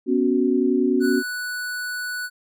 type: chord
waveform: sine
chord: B suspended second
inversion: none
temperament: equal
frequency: 246.9 / 277.2 / 370 Hz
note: B3 / C#4 / F#4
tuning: 0 / 0 / 0 cents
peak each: -21 dBFS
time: 0.06-1.23 s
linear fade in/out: 50 ms
type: tone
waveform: square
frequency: 1480 Hz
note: F#6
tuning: in tune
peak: -27 dBFS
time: 1-2.3 s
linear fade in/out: 50 ms
effects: none